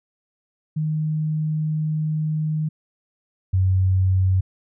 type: tone pair in turn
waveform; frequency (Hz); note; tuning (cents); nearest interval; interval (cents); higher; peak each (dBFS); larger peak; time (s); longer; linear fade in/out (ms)
sine; 154.9 / 93.83; D#3 / F#2; -7 / +25; major sixth; 868; first; -20 / -15; second; 0.76-2.69 / 3.53-4.41; first; 10
effects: none